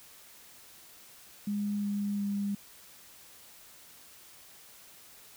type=tone with pitch steps; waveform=sine; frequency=205.1 / 203.3 / 201.6 Hz; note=G#3 / G#3 / G3; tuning=-21 / -37 / +49 cents; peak=-29 dBFS; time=1.47-2.55 s; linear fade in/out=5 ms; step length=360 ms; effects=white hiss -54 dBFS RMS until 5.36 s